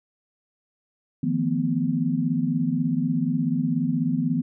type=tone cluster; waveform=sine; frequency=155.7 / 172.2 / 226.3 / 250.3 Hz; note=D#3 / F3 / A3 / B3; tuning=+2 / -24 / +49 / +23 cents; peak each=-27 / -27 / -29 / -24 dBFS; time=1.23-4.42 s; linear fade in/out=5 ms; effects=none